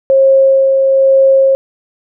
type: tone with tremolo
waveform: sine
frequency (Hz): 538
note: C5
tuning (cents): +48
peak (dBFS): -4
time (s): 0.1-1.55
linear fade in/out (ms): 0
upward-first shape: sine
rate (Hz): 1.1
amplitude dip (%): 30
effects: none